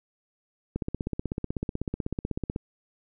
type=click train; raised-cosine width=3 ms; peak=-16 dBFS; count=30; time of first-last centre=0.76-2.561 s; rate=16.1 Hz; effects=none